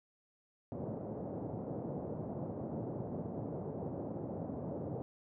pink band-pass noise, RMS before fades -41 dBFS, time 0.72-5.02 s, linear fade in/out 0 ms, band 110 to 670 Hz, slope 24 dB/octave, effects none

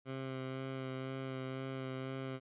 15% pulse tone with vibrato, 132.1 Hz, C3, 17 cents sharp, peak -33 dBFS, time 0.05-2.4 s, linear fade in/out 50 ms, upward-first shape sine, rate 2 Hz, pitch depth 16 cents each way, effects resampled to 8000 Hz

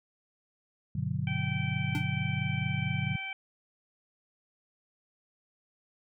sine chord, G major seventh, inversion none, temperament just, 98 / 122.5 / 147 / 183.75 Hz, G2 / B2 / D3 / F#3, 0 / -14 / +2 / -12 cents, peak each -36 / -34 / -33 / -36 dBFS, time 0.95-3.16 s, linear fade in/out 5 ms
harmonic tone, 775 Hz, G5, 20 cents flat, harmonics 1 / 2 / 3 / 4, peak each -45 / -45 / -36 / -44 dBFS, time 1.27-3.33 s, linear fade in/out 2 ms
square tone with exponential decay, 293.7 Hz, D4, in tune, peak -29 dBFS, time 1.95-2.08 s, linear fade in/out 0 ms, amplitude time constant 27 ms
effects none

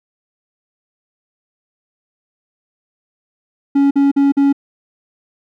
triangle tone bursts, 279.4 Hz, C#4, 14 cents sharp, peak -7 dBFS, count 4, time 3.75-4.528 s, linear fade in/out 10 ms, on 160 ms, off 46 ms, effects none

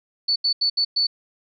sine tone bursts at uneven times, 4471 Hz, C#8, 14 cents sharp, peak -17 dBFS, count 5, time 0.28-0.36 / 0.44-0.53 / 0.61-0.7 / 0.77-0.85 / 0.96-1.07 s, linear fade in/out 10 ms, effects none

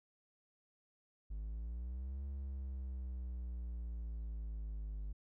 triangle exponential two-way sweep, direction up then down, 50.5 to 69.3 to 50.5 Hz, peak -38 dBFS, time 1.3-5.13 s, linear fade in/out 10 ms, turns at 2.24 s, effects none

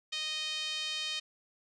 5% pulse tone with band-pass filter, 620 Hz, D#5, 6 cents flat, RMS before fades -36 dBFS, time 0.12-1.2 s, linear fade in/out 10 ms, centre 3300 Hz, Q 2.3, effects resampled to 32000 Hz

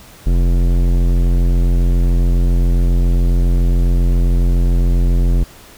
sine tone with tanh clipping, 43.65 Hz, F1, in tune, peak -12 dBFS, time 0.26-5.44 s, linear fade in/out 10 ms, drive 17 dB, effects pink hiss -41 dBFS RMS until 5.77 s

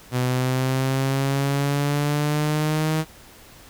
sawtooth exponential sweep, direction up, 124.8 to 158.3 Hz, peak -16 dBFS, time 0.11-3.05 s, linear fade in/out 50 ms, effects pink hiss -47 dBFS RMS until 3.69 s

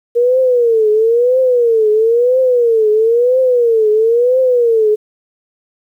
sine tone with vibrato, 470 Hz, A#4, 14 cents sharp, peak -8 dBFS, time 0.15-4.96 s, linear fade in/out 20 ms, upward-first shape triangle, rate 1 Hz, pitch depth 190 cents each way, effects 8-bit

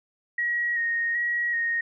sine tone with vibrato, 1884 Hz, A#6, 18 cents sharp, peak -23 dBFS, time 0.38-1.81 s, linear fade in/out 5 ms, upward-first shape square, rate 1.3 Hz, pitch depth 21 cents each way, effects none

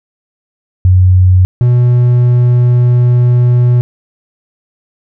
sine / triangle tone pair in turn, 92 / 122.42 Hz, F#2 / B2, -9 / -15 cents, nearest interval perfect fourth, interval 494 cents, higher second, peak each -3 dBFS, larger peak neither, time 0.85-1.45 / 1.61-3.81 s, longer second, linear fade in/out 0 ms, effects none

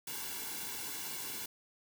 white noise with comb filter, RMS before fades -41 dBFS, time 0.07-1.46 s, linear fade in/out 5 ms, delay 1.6 ms, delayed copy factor -0.75, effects none

